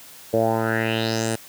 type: tone with low-pass filter sweep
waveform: 10% pulse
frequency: 112.5 Hz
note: A2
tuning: 39 cents sharp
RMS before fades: -22 dBFS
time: 0.33-1.36 s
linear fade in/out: 10 ms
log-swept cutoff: 510 to 10000 Hz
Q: 4.4
effects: white hiss -44 dBFS RMS until 1.48 s + high-pass 60 Hz 12 dB/octave

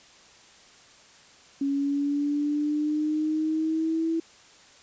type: exponential sweep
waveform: sine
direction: up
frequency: 277.2 to 329 Hz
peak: -23 dBFS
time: 1.61-4.2 s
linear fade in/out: 5 ms
effects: white hiss -53 dBFS RMS until 4.82 s + resampled to 16000 Hz

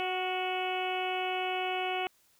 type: harmonic tone with a mistuned harmonic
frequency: 370 Hz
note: F#4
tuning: in tune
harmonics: 1 / 2 / 3 / 4 / 5 / 6 / 7 / 8 / 9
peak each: -36 / -33 / -43 / -43 / -49 / -40 / -39 / -40 / -52 dBFS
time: 0-2.07 s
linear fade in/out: 0 ms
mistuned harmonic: 4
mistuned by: -28 cents
effects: white hiss -67 dBFS RMS until 2.39 s

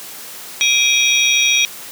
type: tone cluster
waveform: sine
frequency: 2375 / 2508 / 3296 / 3749 / 5760 Hz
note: D7 / D#7 / G#7 / A#7 / F#8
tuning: +19 / +13 / -14 / +9 / -47 cents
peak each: -18 dBFS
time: 0.61-1.65 s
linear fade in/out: 0 ms
effects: white hiss -33 dBFS RMS until 1.91 s + high-pass 150 Hz 12 dB/octave

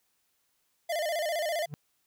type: tone with vibrato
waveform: square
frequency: 643 Hz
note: E5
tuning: 43 cents flat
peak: -29 dBFS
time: 0.89-1.66 s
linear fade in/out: 10 ms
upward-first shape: square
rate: 15 Hz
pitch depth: 100 cents each way
type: tone with exponential growth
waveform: triangle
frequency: 146.83 Hz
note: D3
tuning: in tune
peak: -29 dBFS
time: 1.66-1.74 s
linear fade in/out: 0 ms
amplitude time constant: 17 ms
effects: white hiss -74 dBFS RMS until 2.06 s

